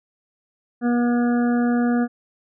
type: harmonic tone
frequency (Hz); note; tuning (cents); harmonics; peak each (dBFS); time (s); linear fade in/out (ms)
240.4; B3; -46; 1 / 2 / 3 / 5 / 6 / 7; -17 / -28 / -29 / -37 / -34 / -36; 0.81-2.08; 50
effects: none